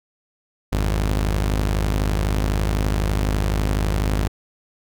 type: tone pair together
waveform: sawtooth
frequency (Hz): 51.97 / 87.4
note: G#1 / F2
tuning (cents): +2 / +2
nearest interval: major sixth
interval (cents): 900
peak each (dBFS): -15 / -23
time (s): 0.72-4.28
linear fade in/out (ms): 10
effects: none